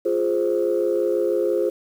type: chord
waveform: sine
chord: F minor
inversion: none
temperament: equal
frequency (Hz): 349.2 / 415.3 / 523.3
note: F4 / Ab4 / C5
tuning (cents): 0 / 0 / 0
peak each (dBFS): -22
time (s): 0.05-1.7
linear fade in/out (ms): 10
effects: tanh soft clip ceiling -11 dBFS + 8-bit